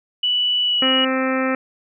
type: tone with pitch glide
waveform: sine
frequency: 2960 to 2909 Hz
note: F#7 to F#7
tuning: 0 to -30 cents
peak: -16 dBFS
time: 0.23-1.05 s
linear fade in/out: 5 ms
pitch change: -30 cents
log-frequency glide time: 0.63-0.9 s
type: harmonic tone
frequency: 261.6 Hz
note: C4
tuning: in tune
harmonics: 1 / 2 / 3 / 4 / 5 / 6 / 7 / 8 / 9 / 10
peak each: -21 / -23 / -32 / -34 / -26 / -34 / -28 / -34 / -31 / -37 dBFS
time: 0.82-1.55 s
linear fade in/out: 2 ms
effects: none